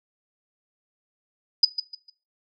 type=tone with echo; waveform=sine; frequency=4978 Hz; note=D#8; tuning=in tune; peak=-10 dBFS; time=1.63-1.65 s; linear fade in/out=5 ms; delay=150 ms; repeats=3; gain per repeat=-11 dB; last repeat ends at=2.1 s; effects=noise-tail reverb RT60 0.3 s tail -17 dB re dry